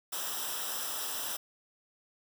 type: noise with comb filter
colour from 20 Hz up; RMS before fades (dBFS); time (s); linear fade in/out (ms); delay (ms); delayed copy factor
white; -36; 0.12-1.37; 10; 0.45; -0.75
effects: none